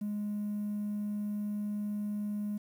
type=tone; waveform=triangle; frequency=207.7 Hz; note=G#3; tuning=in tune; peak=-29 dBFS; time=0.01-2.58 s; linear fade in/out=10 ms; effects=tanh soft clip ceiling -28 dBFS + 10-bit

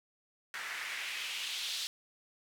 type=noise with band-pass filter sweep; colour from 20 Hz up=white; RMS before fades=-39 dBFS; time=0.54-1.87 s; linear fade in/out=0 ms; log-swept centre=1600 to 4000 Hz; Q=2.3; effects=none

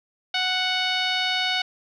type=tone with low-pass filter; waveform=10% pulse; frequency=740 Hz; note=F#5; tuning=in tune; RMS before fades=-24 dBFS; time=0.34-1.62 s; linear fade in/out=5 ms; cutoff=4000 Hz; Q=1.9; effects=none

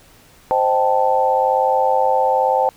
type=chord; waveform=sine; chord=A half-diminished seventh; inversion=first; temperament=equal with one note detuned; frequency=523.3 / 622.3 / 779 / 880 Hz; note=C5 / Eb5 / G5 / A5; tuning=0 / 0 / -11 / 0 cents; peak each=-18 / -24 / -18 / -18 dBFS; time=0.51-2.69 s; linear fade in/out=0 ms; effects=pink hiss -49 dBFS RMS until 2.76 s

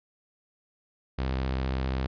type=tone with vibrato; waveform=sawtooth; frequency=65.4 Hz; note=C2; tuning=in tune; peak=-23 dBFS; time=1.18-2.07 s; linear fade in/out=10 ms; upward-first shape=sine; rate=15 Hz; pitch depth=24 cents each way; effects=resampled to 11025 Hz

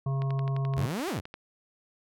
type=harmonic tone; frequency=135.9 Hz; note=C#3; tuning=34 cents flat; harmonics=1 / 3 / 5 / 7 / 8; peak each=-26 / -42 / -42 / -50 / -43 dBFS; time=0.06-0.86 s; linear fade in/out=5 ms
type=click train; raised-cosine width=0.3 ms; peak=-25 dBFS; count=14; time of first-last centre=0.22-1.341 s; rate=11.6 Hz
type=exponential two-way sweep; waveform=sawtooth; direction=up then down; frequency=70.1 to 415.3 to 70.1 Hz; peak=-26 dBFS; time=0.76-1.21 s; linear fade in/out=20 ms; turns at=1.09 s
effects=none

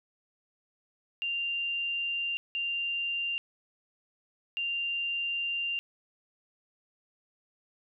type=tone bursts at uneven times; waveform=sine; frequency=2785 Hz; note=F7; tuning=5 cents flat; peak=-29 dBFS; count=3; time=1.22-2.37 / 2.55-3.38 / 4.57-5.79 s; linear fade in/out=0 ms; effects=none

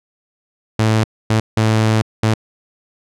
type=tone bursts at uneven times; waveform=sawtooth; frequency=110 Hz; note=A2; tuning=in tune; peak=-8 dBFS; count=4; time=0.79-1.04 / 1.3-1.4 / 1.57-2.02 / 2.23-2.34 s; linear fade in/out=5 ms; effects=low-pass 8000 Hz 12 dB/octave

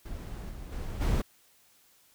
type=noise with level steps; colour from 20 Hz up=brown; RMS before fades=-39 / -42 / -36 / -26 dBFS; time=0.05-1.22 s; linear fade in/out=10 ms; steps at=0.49 / 0.71 / 1 s; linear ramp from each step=20 ms; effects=white hiss -63 dBFS RMS until 2.14 s

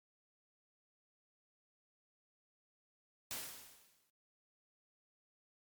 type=noise with exponential decay; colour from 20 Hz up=white; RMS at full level=-40 dBFS; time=3.31-4.1 s; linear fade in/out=0 ms; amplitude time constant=170 ms; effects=MP3 96 kbps

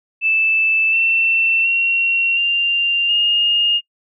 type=tone with pitch steps; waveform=sine; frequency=2637 / 2686 / 2736 / 2787 / 2839 Hz; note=E7 / E7 / F7 / F7 / F7; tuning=0 / +32 / -36 / -4 / +28 cents; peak=-13 dBFS; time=0.21-3.81 s; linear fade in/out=50 ms; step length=720 ms; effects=noise-tail reverb RT60 0.1 s tail -19 dB re dry

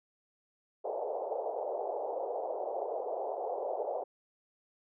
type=band-pass noise; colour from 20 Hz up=pink; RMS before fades=-36 dBFS; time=0.84-4.04 s; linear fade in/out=10 ms; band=440 to 800 Hz; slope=48 dB/octave; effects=none

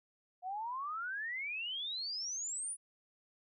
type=exponential sweep; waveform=sine; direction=up; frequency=710 to 9956 Hz; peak=-37 dBFS; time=0.42-2.77 s; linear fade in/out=50 ms; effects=none

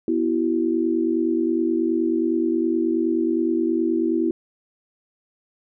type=chord; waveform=sine; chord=B suspended fourth; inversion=none; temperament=equal with one note detuned; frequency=246.9 / 329.6 / 379.1 Hz; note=B3 / E4 / F#4; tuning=0 / 0 / +42 cents; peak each=-25 / -20 / -26 dBFS; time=0.08-4.31 s; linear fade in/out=2 ms; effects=none

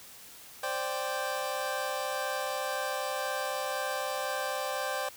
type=chord; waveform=25% pulse; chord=C suspended second; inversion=none; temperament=equal; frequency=523.3 / 587.3 / 784 Hz; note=C5 / D5 / G5; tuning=0 / 0 / 0 cents; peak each=-32 dBFS; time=0.63-5.09 s; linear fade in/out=5 ms; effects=white hiss -50 dBFS RMS until 5.16 s

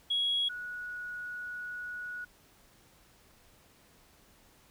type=tone pair in turn; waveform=sine; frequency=3322 / 1462.4 Hz; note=G#7 / F#6; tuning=0 / -21 cents; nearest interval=octave + major second; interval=1421 cents; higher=first; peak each=-26 / -37 dBFS; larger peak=first; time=0.1-0.49 / 0.49-2.25 s; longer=second; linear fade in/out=10 ms; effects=tanh soft clip ceiling -22 dBFS + pink hiss -62 dBFS RMS until 4.7 s

